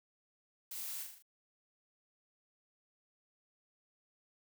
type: noise with echo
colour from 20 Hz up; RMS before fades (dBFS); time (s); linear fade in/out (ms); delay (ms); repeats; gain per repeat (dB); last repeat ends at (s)
blue; -44; 0.71-1.03; 5; 39; 5; -4; 1.225
effects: none